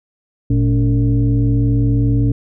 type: tone with frequency modulation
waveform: sine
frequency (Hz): 116.5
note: A#2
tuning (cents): -1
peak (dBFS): -11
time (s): 0.5-2.32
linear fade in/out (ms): 5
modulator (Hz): 168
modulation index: 0.95
effects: none